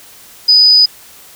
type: tone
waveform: sine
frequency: 4978 Hz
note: D#8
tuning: in tune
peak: -4 dBFS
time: 0.48-0.86 s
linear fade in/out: 10 ms
effects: white hiss -39 dBFS RMS until 1.35 s